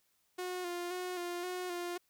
sawtooth tone with vibrato, 356.8 Hz, F4, 37 cents sharp, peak -33 dBFS, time 0.38-1.98 s, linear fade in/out 10 ms, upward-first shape square, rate 1.9 Hz, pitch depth 31 cents each way, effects white hiss -75 dBFS RMS until 2.09 s

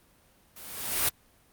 white noise with level ramp, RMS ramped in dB -47 to -23 dBFS, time 0.56-1.09 s, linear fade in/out 5 ms, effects pink hiss -62 dBFS RMS until 1.52 s + Opus 32 kbps

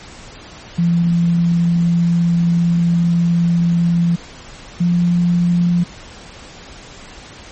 sine tone pair in turn, 170.8 / 174.09 Hz, F3 / F3, -38 / -5 cents, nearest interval unison, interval 33 cents, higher second, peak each -11 dBFS, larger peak neither, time 0.78-4.16 / 4.8-5.84 s, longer first, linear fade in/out 10 ms, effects pink hiss -37 dBFS RMS until 7.51 s + MP3 32 kbps

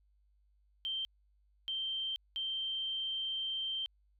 sine tone bursts at uneven times, 3136 Hz, G7, in tune, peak -34 dBFS, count 3, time 0.85-1.05 / 1.68-2.16 / 2.36-3.86 s, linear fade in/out 0 ms, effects added 50 Hz sine -67 dBFS peak until 4.19 s

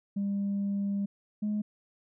sine tone pair in turn, 200 / 210 Hz, G3 / G#3, +35 / +19 cents, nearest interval minor second, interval 84 cents, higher second, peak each -26 dBFS, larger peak neither, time 0.16-1.06 / 1.42-1.62 s, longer first, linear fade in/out 10 ms, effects tanh soft clip ceiling -25 dBFS

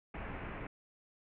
pink low-pass noise, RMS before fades -43 dBFS, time 0.14-0.67 s, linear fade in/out 5 ms, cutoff 2600 Hz, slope 48 dB/octave, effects none

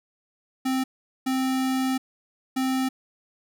square tone bursts at uneven times, 261.6 Hz, C4, in tune, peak -23 dBFS, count 3, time 0.65-0.84 / 1.26-1.98 / 2.56-2.89 s, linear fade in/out 10 ms, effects none

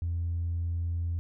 triangle tone with tanh clipping, 85 Hz, F2, 46 cents flat, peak -28 dBFS, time 0.02-1.19 s, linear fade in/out 0 ms, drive 5 dB, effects none

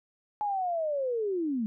sine linear sweep, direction down, 850 to 207.7 Hz, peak -27 dBFS, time 0.41-1.66 s, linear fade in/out 0 ms, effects none

